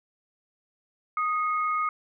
sine tone pair together, 1244.5 / 2173 Hz, D#6 / C#7, 0 / -35 cents, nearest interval minor seventh, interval 965 cents, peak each -24 / -34 dBFS, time 1.17-1.89 s, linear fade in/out 2 ms, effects none

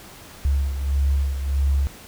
sine beating tone pair, 68.9 / 70.5 Hz, C#2 / C#2, -10 / +30 cents, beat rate 1.6 Hz, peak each -19 / -26 dBFS, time 0.45-1.87 s, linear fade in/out 0 ms, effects pink hiss -43 dBFS RMS until 2.07 s

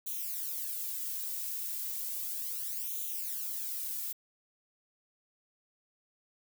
violet noise with flanger, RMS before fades -37 dBFS, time 0.06-4.13 s, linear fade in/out 10 ms, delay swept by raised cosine 0.29 to 2.69 ms, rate 0.34 Hz, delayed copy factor +1, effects none

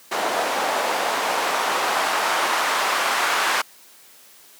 white noise with band-pass filter sweep, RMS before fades -22 dBFS, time 0.11-3.62 s, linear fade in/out 10 ms, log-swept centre 650 to 1200 Hz, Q 1.3, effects white hiss -49 dBFS RMS until 4.59 s + high-pass 200 Hz 12 dB/octave

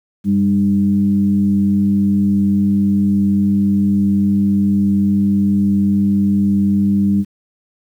sine tone with frequency modulation, 199.4 Hz, G3, 30 cents sharp, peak -11 dBFS, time 0.24-7.25 s, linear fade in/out 50 ms, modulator 100 Hz, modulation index 0.52, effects 8-bit

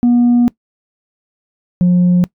sine tone pair in turn, 241.3 / 178.23 Hz, B3 / F3, -40 / +35 cents, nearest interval perfect fourth, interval 525 cents, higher first, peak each -5 dBFS, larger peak neither, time 0.03-0.48 / 1.81-2.24 s, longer first, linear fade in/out 0 ms, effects noise-tail reverb RT60 0.1 s tail -22 dB re dry + tanh soft clip ceiling -6 dBFS

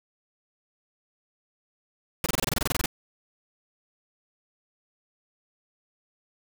pink noise bursts, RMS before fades -25 dBFS, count 14, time 2.24-2.859 s, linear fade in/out 2 ms, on 21 ms, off 25 ms, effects none

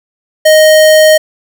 square tone, 622.3 Hz, D#5, in tune, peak -3 dBFS, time 0.45-1.18 s, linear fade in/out 10 ms, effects none

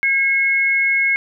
sine tone pair together, 1624 / 2177 Hz, G#6 / C#7, -39 / -32 cents, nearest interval perfect fourth, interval 507 cents, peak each -23 / -14 dBFS, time 0.03-1.16 s, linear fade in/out 0 ms, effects none

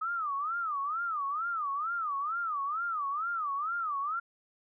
sine tone with vibrato, 1244.5 Hz, D#6, in tune, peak -30 dBFS, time 0.01-4.2 s, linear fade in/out 10 ms, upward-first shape sine, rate 2.2 Hz, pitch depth 210 cents each way, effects none

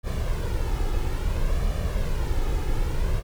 brown noise with flanger, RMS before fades -24 dBFS, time 0.03-3.23 s, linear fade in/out 50 ms, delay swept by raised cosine 1.7 to 2.38 ms, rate 0.59 Hz, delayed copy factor +0.55, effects none

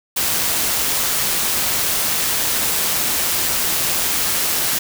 white noise with amplitude modulation, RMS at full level -18 dBFS, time 0.16-4.79 s, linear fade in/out 10 ms, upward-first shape sine, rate 163 Hz, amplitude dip 25%, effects none

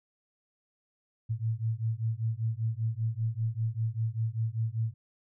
sine beating tone pair, 110 / 115.1 Hz, A2 / A#2, 0 / -22 cents, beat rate 5.1 Hz, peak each -31 dBFS, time 1.29-4.94 s, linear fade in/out 20 ms, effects none

